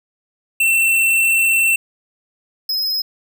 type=tone pair in turn; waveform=square; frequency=2693 / 5104 Hz; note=E7 / D#8; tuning=+36 / +43 cents; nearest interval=major seventh; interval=1107 cents; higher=second; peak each=-13 / -18 dBFS; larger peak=first; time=0.6-1.76 / 2.69-3.02 s; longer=first; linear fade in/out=5 ms; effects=none